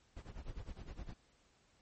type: noise with tremolo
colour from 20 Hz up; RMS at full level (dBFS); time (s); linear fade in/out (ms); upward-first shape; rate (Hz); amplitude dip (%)
brown; -44; 0.16-1.14; 10; sine; 9.8; 85
effects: pink hiss -71 dBFS RMS until 1.81 s + MP3 32 kbps